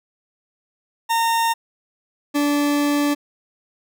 40% pulse tone pair in turn, 917 / 290.1 Hz, A#5 / D4, -29 / -21 cents, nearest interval octave + minor sixth, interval 1992 cents, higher first, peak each -16 dBFS, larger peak neither, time 1.09-1.54 / 2.34-3.15 s, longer second, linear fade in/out 20 ms, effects none

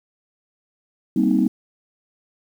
sine chord, C minor seventh, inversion second, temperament just, 196.22 / 235.5 / 261.6 / 314 Hz, G3 / Bb3 / C4 / Eb4, +2 / +18 / 0 / +16 cents, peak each -20 dBFS, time 1.16-1.48 s, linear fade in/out 5 ms, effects tanh soft clip ceiling -6 dBFS + 8-bit

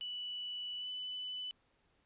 sine tone with pitch glide, 2960 to 2996 Hz, F#7 to F#7, 0 to +21 cents, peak -39 dBFS, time 0.01-1.51 s, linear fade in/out 0 ms, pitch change +21 cents, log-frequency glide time 0.78-0.87 s, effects pink hiss -74 dBFS RMS until 2.05 s + resampled to 8000 Hz

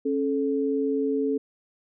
sine tone pair together, 273 / 434.6 Hz, C#4 / A4, -26 / -21 cents, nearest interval minor sixth, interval 805 cents, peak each -25 dBFS, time 0.05-1.38 s, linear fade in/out 10 ms, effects none

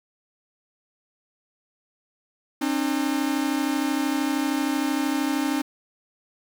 45% pulse tone pair together, 269.3 / 302.3 Hz, C#4 / D#4, -50 / -50 cents, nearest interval major second, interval 200 cents, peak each -25 dBFS, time 2.61-5.62 s, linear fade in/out 10 ms, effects 8-bit

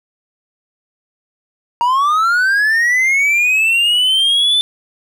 triangle linear sweep, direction up, 932.3 to 3536 Hz, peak -9 dBFS, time 1.81-4.61 s, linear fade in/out 0 ms, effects none

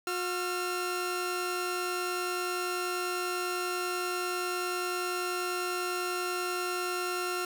sawtooth tone pair together, 360 / 1369.8 Hz, F#4 / F6, -47 / -34 cents, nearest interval octave + major seventh, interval 2313 cents, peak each -29 / -30 dBFS, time 0.07-7.45 s, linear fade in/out 2 ms, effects none

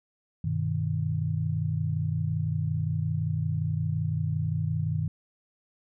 sine chord, G augmented, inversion none, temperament equal, 98 / 123.47 / 155.56 Hz, G2 / B2 / D#3, 0 / 0 / 0 cents, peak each -30 / -32 / -28 dBFS, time 0.44-5.08 s, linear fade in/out 5 ms, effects none

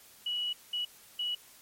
sine tone bursts at uneven times, 2931 Hz, F#7, 17 cents flat, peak -30 dBFS, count 3, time 0.26-0.53 / 0.73-0.85 / 1.19-1.35 s, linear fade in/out 5 ms, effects white hiss -56 dBFS RMS until 1.61 s + MP3 64 kbps

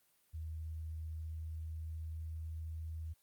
sine tone with pitch glide, 79.5 to 80.01 Hz, D#2 to D#2, +38 to +49 cents, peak -40 dBFS, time 0.33-3.14 s, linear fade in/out 20 ms, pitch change +11 cents, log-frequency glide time 0.95-2.64 s, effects white hiss -73 dBFS RMS until 3.22 s + Opus 32 kbps

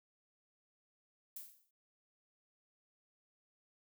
violet noise with exponential decay, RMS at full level -44 dBFS, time 1.36-1.71 s, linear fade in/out 5 ms, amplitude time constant 75 ms, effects none

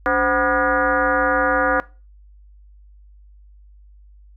sine tone with frequency modulation, 980 Hz, B5, 14 cents flat, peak -15 dBFS, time 0.06-1.8 s, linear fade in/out 0 ms, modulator 231 Hz, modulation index 2.9, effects noise-tail reverb RT60 0.3 s tail -20 dB re dry + added 50 Hz sine -44 dBFS peak until 4.36 s

